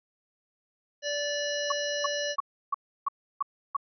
harmonic tone, 582 Hz, D5, 16 cents flat, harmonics 1 / 3 / 5 / 7 / 9 / 10, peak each -31 / -35 / -37 / -39 / -40 / -39 dBFS, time 1.02-2.36 s, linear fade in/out 50 ms
sine tone bursts, 1119 Hz, C#6, 16 cents sharp, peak -23 dBFS, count 7, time 1.7-3.767 s, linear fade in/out 5 ms, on 21 ms, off 320 ms
effects none

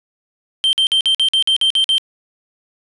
triangle tone bursts, 3136 Hz, G7, in tune, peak -10 dBFS, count 10, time 0.64-1.981 s, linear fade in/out 0 ms, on 90 ms, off 49 ms, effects resampled to 24000 Hz + 8-bit

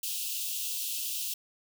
white high-pass noise, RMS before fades -34 dBFS, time 0.03-1.34 s, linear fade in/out 5 ms, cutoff 2600 Hz, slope 96 dB/octave, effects none

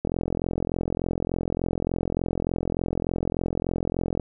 click train, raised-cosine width 2 ms, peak -12 dBFS, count 181, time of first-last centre 0.05-4.197 s, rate 43.4 Hz, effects none

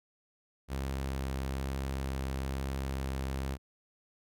sawtooth tone with vibrato, 67 Hz, C2, 42 cents sharp, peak -29 dBFS, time 0.68-3.58 s, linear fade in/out 50 ms, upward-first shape sine, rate 1.1 Hz, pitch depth 10 cents each way, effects none

